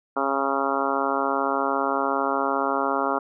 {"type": "harmonic tone", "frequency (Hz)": 137.4, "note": "C#3", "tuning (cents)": -15, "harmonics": [2, 3, 4, 5, 6, 7, 8, 9, 10], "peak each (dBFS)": [-30, -30, -30, -30, -30, -30, -30, -30, -30], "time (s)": [0.16, 3.19], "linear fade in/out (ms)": 10, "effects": []}